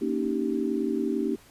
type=chord; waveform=sine; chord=Eb dominant seventh; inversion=second; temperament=just; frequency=233.3 / 280 / 311.1 / 388.9 Hz; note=Bb3 / Db4 / Eb4 / G4; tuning=+2 / +18 / 0 / -14 cents; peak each=-30 dBFS; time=0.01-1.36 s; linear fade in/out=10 ms; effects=pink hiss -54 dBFS RMS until 1.5 s + resampled to 32000 Hz